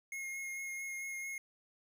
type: tone with vibrato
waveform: square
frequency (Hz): 2152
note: C7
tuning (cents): +48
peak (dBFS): -40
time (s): 0.12-1.38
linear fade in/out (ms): 2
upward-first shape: sine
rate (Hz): 4.5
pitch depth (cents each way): 13
effects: none